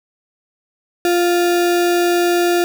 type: tone with sample-and-hold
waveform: sine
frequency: 349.2 Hz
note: F4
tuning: in tune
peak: -12 dBFS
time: 1.05-2.64 s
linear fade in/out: 0 ms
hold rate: 1050 Hz
effects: none